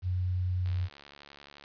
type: tone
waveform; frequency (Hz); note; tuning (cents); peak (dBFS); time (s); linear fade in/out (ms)
sine; 91; F#2; -28; -27; 0.02-0.89; 50
type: click train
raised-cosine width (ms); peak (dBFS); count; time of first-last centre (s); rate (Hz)
0.2; -31; 71; 0.66-1.639; 71.5
effects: resampled to 11025 Hz + 10-bit